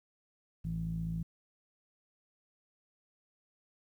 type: tone with low-pass filter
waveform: sawtooth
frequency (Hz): 55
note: A1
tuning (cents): 0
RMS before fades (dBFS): -36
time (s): 0.64-1.23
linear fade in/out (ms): 5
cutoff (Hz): 160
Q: 8.8
effects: 11-bit